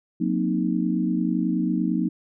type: chord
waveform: sine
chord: C half-diminished seventh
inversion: second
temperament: equal with one note detuned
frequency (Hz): 181.82 / 233.1 / 261.6 / 311.1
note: Gb3 / Bb3 / C4 / Eb4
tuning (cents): -30 / 0 / 0 / 0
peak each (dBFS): -25 / -26 / -28 / -26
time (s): 0.2-2.09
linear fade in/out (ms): 10
effects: none